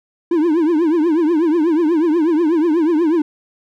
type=tone with vibrato; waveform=triangle; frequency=324.1 Hz; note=E4; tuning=29 cents flat; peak=-10 dBFS; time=0.31-3.22 s; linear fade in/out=5 ms; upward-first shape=triangle; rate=8.2 Hz; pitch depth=180 cents each way; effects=none